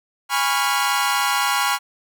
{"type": "chord", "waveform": "sawtooth", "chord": "C# dominant seventh", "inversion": "second", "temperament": "equal with one note detuned", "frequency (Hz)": [820.6, 987.8, 1108.7, 1396.9], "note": ["G#5", "B5", "C#6", "E#6"], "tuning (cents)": [-21, 0, 0, 0], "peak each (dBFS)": -20, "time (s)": [0.29, 1.79], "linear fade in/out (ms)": 50, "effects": []}